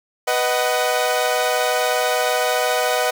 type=chord; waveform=sawtooth; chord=B major; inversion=none; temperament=equal with one note detuned; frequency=493.9 / 622.3 / 747.7 Hz; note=B4 / D#5 / F#5; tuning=0 / 0 / +18 cents; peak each=-18 dBFS; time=0.27-3.11 s; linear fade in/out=10 ms; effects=8-bit